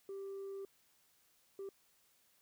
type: tone bursts at uneven times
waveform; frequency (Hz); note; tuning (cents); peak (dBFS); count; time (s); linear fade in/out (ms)
sine; 392; G4; 0; -40; 2; 0.09-0.65 / 1.59-1.69; 2
effects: tanh soft clip ceiling -41 dBFS + white hiss -72 dBFS RMS until 2.41 s